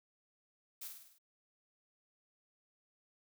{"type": "noise with echo", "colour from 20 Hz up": "blue", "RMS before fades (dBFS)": -45, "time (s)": [0.81, 0.88], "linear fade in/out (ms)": 10, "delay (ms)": 51, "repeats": 6, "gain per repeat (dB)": -4, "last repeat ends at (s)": 1.186, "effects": []}